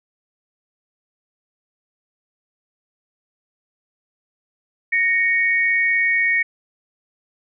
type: tone pair together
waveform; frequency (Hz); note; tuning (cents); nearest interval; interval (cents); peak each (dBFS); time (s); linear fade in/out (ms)
sine; 1864.7 / 2226; A#6 / C#7; 0 / +7; minor third; 307; -18; 4.92-6.43; 10
effects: none